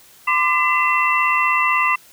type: tone cluster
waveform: sine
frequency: 1026 / 1182 / 2022 / 2699 Hz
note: C6 / D6 / B6 / E7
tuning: -34 / +11 / +40 / +40 cents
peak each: -20 dBFS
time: 0.27-1.96 s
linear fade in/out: 10 ms
effects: white hiss -48 dBFS RMS until 2.12 s